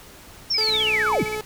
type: linear sweep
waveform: sine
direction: down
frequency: 5588 to 76.9 Hz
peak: -19 dBFS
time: 0.5-1.24 s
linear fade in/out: 10 ms
type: tone bursts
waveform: sine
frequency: 2276 Hz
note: C#7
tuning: 45 cents sharp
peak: -27 dBFS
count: 13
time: 0.54-1.353 s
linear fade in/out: 5 ms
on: 33 ms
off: 32 ms
type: tone with pitch glide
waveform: sawtooth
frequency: 434.7 to 429.5 Hz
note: A4 to A4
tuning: -21 to -42 cents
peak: -23 dBFS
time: 0.58-1.41 s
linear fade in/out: 2 ms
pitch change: -21 cents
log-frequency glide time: 0.8-1.04 s
type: click train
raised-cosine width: 2 ms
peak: -27 dBFS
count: 44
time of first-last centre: 0.69-1.396 s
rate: 60.9 Hz
effects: pink hiss -45 dBFS RMS until 1.45 s